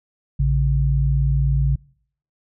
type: tone pair together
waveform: sine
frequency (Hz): 58.11 / 138.2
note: A#1 / C#3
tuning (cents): -5 / -5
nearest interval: octave + minor third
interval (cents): 1500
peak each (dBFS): -18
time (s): 0.39-1.76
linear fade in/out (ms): 10
effects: noise-tail reverb RT60 0.6 s tail -24 dB re dry